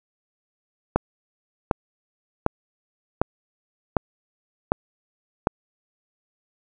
click train, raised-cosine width 1 ms, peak -3 dBFS, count 7, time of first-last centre 0.96-5.471 s, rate 1.33 Hz, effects none

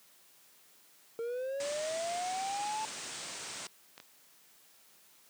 triangle linear sweep, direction up, 454.5 to 880 Hz, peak -32 dBFS, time 1.19-2.85 s, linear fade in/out 0 ms
white low-pass noise, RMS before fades -43 dBFS, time 1.6-3.67 s, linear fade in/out 2 ms, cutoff 9100 Hz, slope 96 dB/octave
clicks, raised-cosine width 0.2 ms, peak -31 dBFS, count 2, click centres 3.979 / 4.001 s
effects white hiss -62 dBFS RMS until 5.29 s + high-pass 150 Hz 12 dB/octave

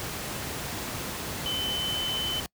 sine tone in noise, 3044 Hz, F#7, 48 cents sharp, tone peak -28 dBFS, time 1.46-2.4 s, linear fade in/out 0 ms, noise pink, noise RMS -34 dBFS, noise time 0-2.46 s, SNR +3 dB, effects noise-tail reverb RT60 0.1 s tail -26 dB re dry + high-pass 60 Hz 12 dB/octave

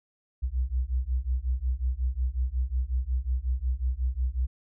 sine beating tone pair, 60.4 / 65.9 Hz, B1 / C2, -38 / +13 cents, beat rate 5.5 Hz, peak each -28 dBFS, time 0.42-4.47 s, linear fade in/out 20 ms, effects none

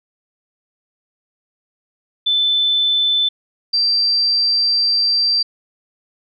sine tone pair in turn, 3520 / 4699 Hz, A7 / D8, 0 / 0 cents, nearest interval perfect fourth, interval 500 cents, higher second, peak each -13 dBFS, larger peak neither, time 2.26-3.29 / 3.73-5.43 s, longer second, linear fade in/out 10 ms, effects none

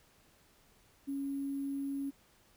sine tone with sample-and-hold, 277.2 Hz, C#4, in tune, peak -34 dBFS, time 1.07-2.11 s, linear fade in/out 20 ms, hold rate 11025 Hz, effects pink hiss -66 dBFS RMS until 2.56 s

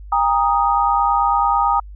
sine chord, Eb major, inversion first, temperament equal with one note detuned, 803.2 / 932.3 / 1244.5 Hz, G5 / Bb5 / Eb6, +42 / 0 / 0 cents, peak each -18 dBFS, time 0.12-1.8 s, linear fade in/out 5 ms, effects added 50 Hz sine -33 dBFS peak until 1.95 s

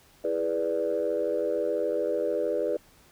sine chord, E dominant seventh, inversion none, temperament equal, 329.6 / 415.3 / 493.9 / 587.3 Hz, E4 / G#4 / B4 / D5, 0 / 0 / 0 / 0 cents, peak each -33 / -30 / -28 / -29 dBFS, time 0.24-2.77 s, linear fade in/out 5 ms, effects tanh soft clip ceiling -17 dBFS + pink hiss -58 dBFS RMS until 3.11 s

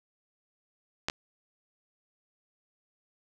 clicks, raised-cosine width 0.2 ms, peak -11 / -16 dBFS, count 2, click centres 1.085 / 1.099 s, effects none

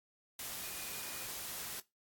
sine tone in noise, 2448 Hz, D#7, 29 cents flat, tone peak -52 dBFS, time 0.63-1.26 s, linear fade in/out 2 ms, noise white, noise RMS -43 dBFS, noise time 0.39-1.8 s, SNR -12 dB, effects noise-tail reverb RT60 0.2 s tail -19 dB re dry + AAC 64 kbps

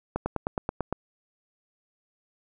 slowing click train, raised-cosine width 1 ms, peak -13 dBFS, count 8, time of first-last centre 0.16-0.926 s, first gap 100 ms, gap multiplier 1.03, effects none

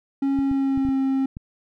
triangle tone with pitch glide, 274.5 to 267.8 Hz, C#4 to C4, -17 to +40 cents, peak -17 dBFS, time 0.22-1.26 s, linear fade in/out 5 ms, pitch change -43 cents, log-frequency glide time 0.39-0.96 s
clicks, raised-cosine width 5 ms, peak -21 dBFS, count 6, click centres 0.389 / 0.514 / 0.776 / 0.851 / 0.888 / 1.369 s
effects none

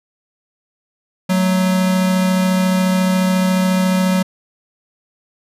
square tone pair together, 185.41 / 219.6 Hz, F#3 / A3, +4 / -3 cents, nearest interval minor third, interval 293 cents, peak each -14 / -24 dBFS, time 1.29-4.23 s, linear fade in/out 10 ms, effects resampled to 32000 Hz

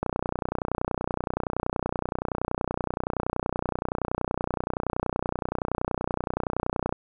click train, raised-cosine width 1 ms, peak -12 dBFS, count 212, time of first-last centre 0.03-6.925 s, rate 30.6 Hz, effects none

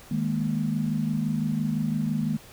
sine chord, D# suspended fourth, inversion none, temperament just, 155.56 / 207.4 / 233.3 Hz, D#3 / G#3 / A#3, 0 / -2 / +2 cents, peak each -28 dBFS, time 0.11-2.37 s, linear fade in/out 5 ms, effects pink hiss -49 dBFS RMS until 2.52 s

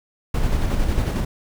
brown noise with tremolo, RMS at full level -19 dBFS, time 0.34-1.25 s, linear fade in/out 5 ms, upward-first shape square, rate 11 Hz, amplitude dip 30%, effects none

